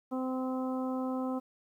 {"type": "harmonic tone", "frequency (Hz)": 258.4, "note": "C4", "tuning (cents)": -21, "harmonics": [1, 2, 3, 4, 5], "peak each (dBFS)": [-32, -38, -42, -44, -46], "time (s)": [0.11, 1.4], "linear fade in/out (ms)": 20, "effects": ["11-bit"]}